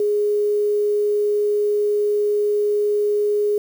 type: tone with quantisation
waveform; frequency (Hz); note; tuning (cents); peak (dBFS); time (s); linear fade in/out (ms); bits
sine; 415.3; G#4; 0; -16; 0-3.58; 2; 7
effects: none